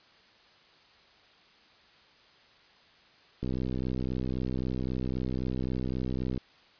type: click train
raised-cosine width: 3 ms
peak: -20 dBFS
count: 189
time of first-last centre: 3.43-6.377 s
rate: 63.8 Hz
effects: white hiss -59 dBFS RMS until 6.79 s + resampled to 11025 Hz